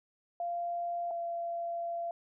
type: tone pair in turn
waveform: sine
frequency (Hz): 692 / 683.3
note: F5 / F5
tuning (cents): -16 / -38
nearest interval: unison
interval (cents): 22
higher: first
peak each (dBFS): -32 / -33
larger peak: first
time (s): 0.4-1.11 / 1.11-2.11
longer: second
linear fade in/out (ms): 2
effects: none